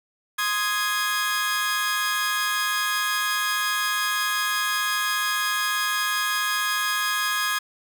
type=chord; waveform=sawtooth; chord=Ab major; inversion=first; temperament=equal; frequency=1046.5 / 1244.5 / 1661.2 Hz; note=C6 / Eb6 / Ab6; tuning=0 / 0 / 0 cents; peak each=-27 / -24 / -21 dBFS; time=0.38-7.59 s; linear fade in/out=10 ms; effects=none